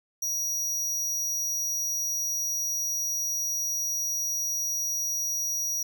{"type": "tone", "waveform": "45% pulse", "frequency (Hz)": 5770, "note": "F#8", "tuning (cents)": -44, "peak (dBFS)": -27, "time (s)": [0.22, 5.83], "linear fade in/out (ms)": 5, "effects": []}